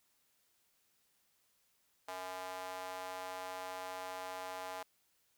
square tone with high-pass filter, 92.5 Hz, F#2, in tune, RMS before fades -44 dBFS, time 2.08-4.83 s, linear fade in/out 5 ms, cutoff 760 Hz, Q 2.4, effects white hiss -75 dBFS RMS until 5.37 s

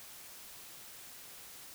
silence, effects white hiss -51 dBFS RMS until 1.74 s

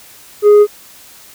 sine tone with tanh clipping, 415.3 Hz, G#4, in tune, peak -4 dBFS, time 0.42-0.67 s, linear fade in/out 50 ms, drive 3 dB, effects white hiss -40 dBFS RMS until 1.34 s

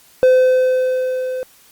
triangle tone with level ramp, 512 Hz, C5, 38 cents flat, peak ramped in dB -5 to -19 dBFS, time 0.23-1.43 s, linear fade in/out 0 ms, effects white hiss -49 dBFS RMS until 1.71 s + Opus 48 kbps

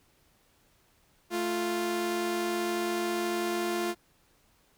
sawtooth tone pair together, 220 / 349.2 Hz, A3 / F4, 0 / 0 cents, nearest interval minor sixth, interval 800 cents, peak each -32 / -25 dBFS, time 1.3-3.95 s, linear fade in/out 50 ms, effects pink hiss -66 dBFS RMS until 4.77 s

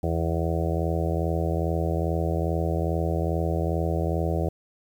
harmonic tone, 82.41 Hz, E2, in tune, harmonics 1 / 2 / 4 / 5 / 6 / 7 / 8 / 9, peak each -26 / -29 / -32 / -33 / -34 / -34 / -35 / -36 dBFS, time 0.03-4.49 s, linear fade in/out 5 ms, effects 9-bit

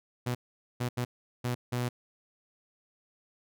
sawtooth tone bursts at uneven times, 122.7 Hz, B2, 11 cents flat, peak -25 dBFS, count 5, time 0.26-0.35 / 0.8-0.89 / 0.97-1.05 / 1.44-1.55 / 1.72-1.89 s, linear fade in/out 10 ms, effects none

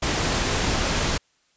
pink noise, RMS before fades -23 dBFS, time 0.02-1.18 s, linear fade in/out 10 ms, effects white hiss -65 dBFS RMS until 1.56 s + resampled to 16000 Hz

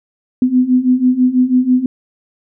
sine beating tone pair, 249.1 / 255.2 Hz, B3 / C4, +15 / -43 cents, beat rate 6.1 Hz, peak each -14 / -11 dBFS, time 0.42-1.86 s, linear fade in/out 2 ms, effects none

